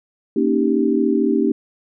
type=chord; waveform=sine; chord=Eb dominant seventh; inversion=second; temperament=equal; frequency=233.1 / 277.2 / 311.1 / 392 Hz; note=Bb3 / Db4 / Eb4 / G4; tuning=0 / 0 / 0 / 0 cents; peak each=-20 dBFS; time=0.36-1.52 s; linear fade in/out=5 ms; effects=none